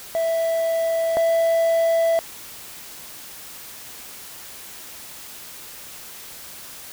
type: tone pair in turn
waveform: triangle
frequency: 659.3 / 662.6 Hz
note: E5 / E5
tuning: 0 / +9 cents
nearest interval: unison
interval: 9 cents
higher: second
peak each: -17 / -14 dBFS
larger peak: second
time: 0.15-1.17 / 1.17-2.19 s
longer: neither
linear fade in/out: 0 ms
effects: white hiss -39 dBFS RMS until 6.92 s